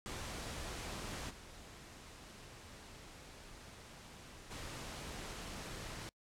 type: noise with level steps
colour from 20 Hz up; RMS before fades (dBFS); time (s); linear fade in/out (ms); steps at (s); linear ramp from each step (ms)
pink; -44 / -54 / -46; 0.06-6.09; 0; 1.29 / 4.5; 20
effects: noise-tail reverb RT60 0.1 s tail -26 dB re dry + low-pass 9000 Hz 12 dB/octave